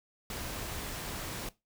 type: noise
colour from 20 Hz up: pink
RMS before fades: -39 dBFS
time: 0.3-1.49 s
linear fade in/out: 2 ms
effects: noise-tail reverb RT60 0.2 s tail -18 dB re dry